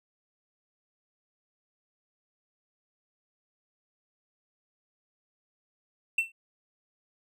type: tone with exponential decay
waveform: triangle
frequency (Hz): 2691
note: E7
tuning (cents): +35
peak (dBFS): -18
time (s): 6.18-6.32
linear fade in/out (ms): 5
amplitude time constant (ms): 30
effects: none